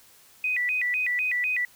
sine tone with vibrato, 2217 Hz, C#7, in tune, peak -23 dBFS, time 0.44-1.65 s, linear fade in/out 2 ms, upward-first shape square, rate 4 Hz, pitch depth 210 cents each way, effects white hiss -55 dBFS RMS until 1.75 s

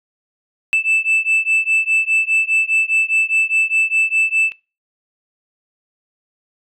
sine beating tone pair, 2637 / 2641.9 Hz, E7 / E7, 0 / +3 cents, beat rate 4.9 Hz, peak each -15 dBFS, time 0.73-4.52 s, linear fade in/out 0 ms, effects noise-tail reverb RT60 0.3 s tail -23 dB re dry + tanh soft clip ceiling -10 dBFS

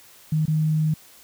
sine tone with dropouts, 155.56 Hz, D#3, in tune, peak -18 dBFS, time 0.32-0.94 s, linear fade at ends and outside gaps 5 ms, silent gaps 0.456-0.479 s, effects white hiss -50 dBFS RMS until 1.23 s

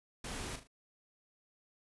pink noise with echo, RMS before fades -42 dBFS, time 0.24-0.56 s, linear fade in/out 5 ms, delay 38 ms, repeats 3, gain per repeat -8 dB, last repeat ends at 0.674 s, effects resampled to 24000 Hz

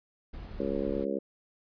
brown noise, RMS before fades -41 dBFS, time 0.33-1.05 s, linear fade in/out 10 ms
harmonic tone, 69 Hz, C#2, 7 cents flat, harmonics 3 / 4 / 5 / 6 / 7 / 8, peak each -36 / -36 / -36 / -36 / -36 / -36 dBFS, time 0.59-1.19 s, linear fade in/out 10 ms
effects resampled to 11025 Hz

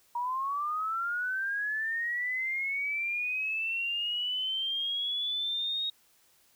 sine linear sweep, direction up, 945 to 3766 Hz, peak -29 dBFS, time 0.15-5.9 s, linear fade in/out 5 ms, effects white hiss -65 dBFS RMS until 6.55 s

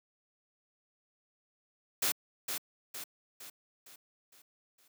white noise with echo, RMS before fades -30 dBFS, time 2.02-2.12 s, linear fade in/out 5 ms, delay 460 ms, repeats 6, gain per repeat -6 dB, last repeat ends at 4.88 s, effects high-pass 200 Hz 12 dB/octave

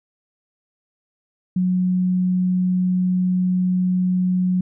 sine tone, 182.7 Hz, F#3, 22 cents flat, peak -16 dBFS, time 1.56-4.61 s, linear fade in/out 5 ms, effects none

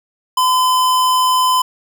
square tone, 1018 Hz, C6, 48 cents flat, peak -12 dBFS, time 0.37-1.62 s, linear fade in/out 5 ms, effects none

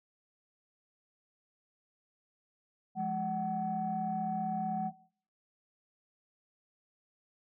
sine tone cluster, 174 / 209.6 / 751 Hz, F3 / G#3 / F#5, -6 / +16 / +26 cents, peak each -39 / -36 / -32 dBFS, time 2.95-4.92 s, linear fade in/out 50 ms, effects noise-tail reverb RT60 0.5 s tail -19 dB re dry + tanh soft clip ceiling -24 dBFS

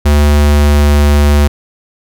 square tone with pitch glide, 73.42 to 72.87 Hz, D2 to D2, 0 to -13 cents, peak -6 dBFS, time 0.05-1.48 s, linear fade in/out 10 ms, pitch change -13 cents, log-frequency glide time 0.35-0.95 s, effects none

